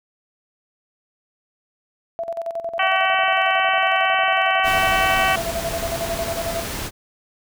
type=tone with tremolo; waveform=sine; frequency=670 Hz; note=E5; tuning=28 cents sharp; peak=-22 dBFS; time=2.19-6.64 s; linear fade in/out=0 ms; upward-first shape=square; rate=11 Hz; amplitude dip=70%
type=harmonic tone; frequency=380 Hz; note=F#4; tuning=46 cents sharp; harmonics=2 / 3 / 4 / 5 / 6 / 7 / 8; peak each=-21 / -23 / -24 / -25 / -26 / -26 / -27 dBFS; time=2.79-5.36 s; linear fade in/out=5 ms
type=noise; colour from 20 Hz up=pink; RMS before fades=-28 dBFS; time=4.63-6.91 s; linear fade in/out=50 ms
effects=none